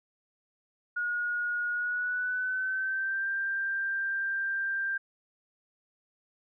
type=tone with pitch glide; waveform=sine; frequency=1443 to 1582.7 Hz; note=F#6 to G6; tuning=-44 to +16 cents; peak=-28 dBFS; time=0.96-4.98 s; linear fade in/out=10 ms; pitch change=+160 cents; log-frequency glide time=1.71-3.28 s; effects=none